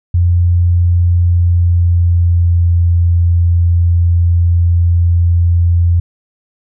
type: tone with pitch glide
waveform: sine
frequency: 87.31 to 86.01 Hz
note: F2 to F2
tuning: 0 to -26 cents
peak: -7 dBFS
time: 0.14-6 s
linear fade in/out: 5 ms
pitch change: -26 cents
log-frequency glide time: 1.16-2.73 s
effects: none